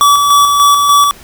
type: tone with tremolo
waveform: square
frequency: 1147 Hz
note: D6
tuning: 41 cents flat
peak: -5 dBFS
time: 0.01-1.11 s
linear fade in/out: 0 ms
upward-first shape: square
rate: 3.4 Hz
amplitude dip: 35%
effects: pink hiss -37 dBFS RMS until 1.23 s